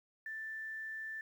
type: tone with quantisation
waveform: sine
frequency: 1767 Hz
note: A6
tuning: 7 cents sharp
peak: -40 dBFS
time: 0.26-1.21 s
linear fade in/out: 2 ms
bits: 11
effects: none